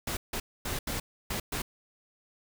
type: noise bursts at uneven times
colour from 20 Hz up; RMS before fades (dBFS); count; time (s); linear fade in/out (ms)
pink; -33; 6; 0.07-0.17 / 0.33-0.4 / 0.65-0.79 / 0.87-1 / 1.3-1.4 / 1.52-1.62; 5
effects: none